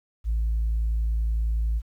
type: tone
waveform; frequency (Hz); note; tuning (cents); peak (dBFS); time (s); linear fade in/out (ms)
sine; 55.4; A1; +13; -20; 0.24-1.82; 50
effects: tanh soft clip ceiling -19 dBFS + 10-bit